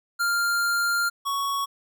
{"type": "tone pair in turn", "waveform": "square", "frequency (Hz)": [1396.9, 1113.9], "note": ["F6", "C#6"], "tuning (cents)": [0, 8], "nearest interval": "major third", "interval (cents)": 392, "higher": "first", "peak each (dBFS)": [-22, -25], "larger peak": "first", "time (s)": [[0.19, 1.1], [1.25, 1.66]], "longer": "first", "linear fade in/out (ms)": 20, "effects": []}